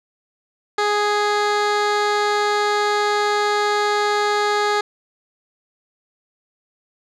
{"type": "tone with low-pass filter", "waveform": "15% pulse", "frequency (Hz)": 415.3, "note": "G#4", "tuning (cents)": 0, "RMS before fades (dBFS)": -19, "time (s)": [0.78, 4.81], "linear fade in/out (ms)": 5, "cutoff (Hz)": 5100, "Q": 0.88, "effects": []}